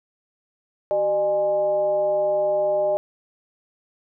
sine tone with frequency modulation, 605 Hz, D#5, 49 cents flat, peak -18 dBFS, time 0.91-2.97 s, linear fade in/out 0 ms, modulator 224 Hz, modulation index 0.53, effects none

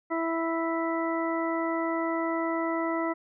harmonic tone, 329.6 Hz, E4, in tune, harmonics 1 / 2 / 3 / 4 / 6, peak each -29 / -32 / -34 / -35 / -37 dBFS, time 0.1-3.14 s, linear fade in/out 20 ms, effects none

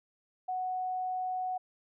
sine tone, 740 Hz, F#5, in tune, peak -31 dBFS, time 0.48-1.58 s, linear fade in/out 10 ms, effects none

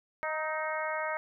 harmonic tone with a mistuned harmonic, 311.1 Hz, D#4, in tune, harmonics 2 / 3 / 4 / 5 / 6 / 7, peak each -35 / -37 / -38 / -39 / -40 / -40 dBFS, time 0.23-1.17 s, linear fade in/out 0 ms, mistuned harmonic 4, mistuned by +26 cents, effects none

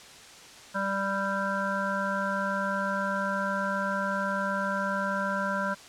harmonic tone with a mistuned harmonic, 196 Hz, G3, in tune, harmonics 1 / 3 / 5 / 7 / 8, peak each -33 / -33 / -33 / -33 / -33 dBFS, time 0.74-5.75 s, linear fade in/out 20 ms, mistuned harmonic 5, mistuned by +16 cents, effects white hiss -48 dBFS RMS until 5.88 s + low-pass 7000 Hz 12 dB/octave

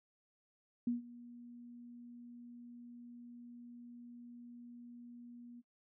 sine tone with ADSR envelope, 240 Hz, B3, 49 cents flat, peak -30 dBFS, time 0.87-5.62 s, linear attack 4 ms, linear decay 140 ms, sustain -20 dB, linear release 30 ms, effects noise-tail reverb RT60 0.1 s tail -18 dB re dry

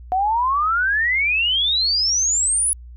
sine exponential sweep, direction up, 724 to 10530 Hz, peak -16 dBFS, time 0.12-2.73 s, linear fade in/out 0 ms, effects added 60 Hz sine -36 dBFS peak until 2.96 s

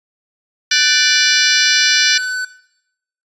square tone, 1505 Hz, F#6, 29 cents sharp, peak -20 dBFS, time 0.71-2.45 s, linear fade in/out 5 ms
harmonic tone, 587.3 Hz, D5, in tune, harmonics 3 / 4 / 5 / 6 / 7 / 8 / 9 / 10, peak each -20 / -20 / -20 / -20 / -20 / -20 / -20 / -20 dBFS, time 0.71-2.18 s, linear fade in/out 5 ms
effects noise-tail reverb RT60 0.8 s tail -17 dB re dry + resampled to 22050 Hz

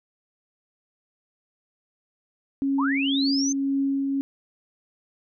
sine tone with tremolo, 274.7 Hz, C#4, 16 cents flat, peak -20 dBFS, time 2.62-4.21 s, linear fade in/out 0 ms, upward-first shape triangle, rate 1.9 Hz, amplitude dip 30%
sine linear sweep, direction up, 831 to 6360 Hz, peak -25 dBFS, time 2.78-3.53 s, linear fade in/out 10 ms
effects none

